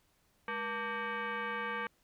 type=tone with frequency modulation; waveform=sine; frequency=207.7 Hz; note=G#3; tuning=in tune; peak=-34 dBFS; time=0.48-1.87 s; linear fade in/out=2 ms; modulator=687 Hz; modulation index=2.9; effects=pink hiss -72 dBFS RMS until 2.03 s